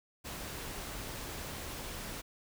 pink noise, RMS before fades -42 dBFS, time 0.24-2.22 s, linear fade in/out 20 ms, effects none

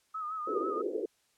sine tone with vibrato, 1255 Hz, D#6, 15 cents sharp, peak -34 dBFS, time 0.14-0.82 s, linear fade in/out 10 ms, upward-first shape sine, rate 6.1 Hz, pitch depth 64 cents each way
pink band-pass noise, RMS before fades -34 dBFS, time 0.47-1.06 s, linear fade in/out 5 ms, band 330 to 470 Hz, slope 48 dB/octave
effects white hiss -71 dBFS RMS until 1.37 s + low-pass 10000 Hz 12 dB/octave

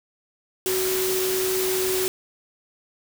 sine tone in noise, 374.4 Hz, F#4, 20 cents sharp, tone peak -23 dBFS, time 0.66-2.08 s, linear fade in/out 0 ms, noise white, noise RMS -27 dBFS, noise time 0.66-2.08 s, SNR +1 dB, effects none

